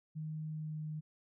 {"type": "tone with pitch glide", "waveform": "sine", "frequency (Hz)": [155.56, 154.04], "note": ["D#3", "D#3"], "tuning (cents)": [0, -17], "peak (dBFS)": -38, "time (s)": [0.15, 1.01], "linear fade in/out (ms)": 20, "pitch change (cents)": -17, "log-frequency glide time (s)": [0.49, 0.82], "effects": []}